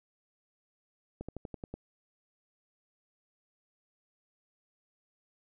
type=slowing click train; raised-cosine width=2 ms; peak=-26 dBFS; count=7; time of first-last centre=1.21-1.74 s; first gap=76 ms; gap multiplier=1.06; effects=none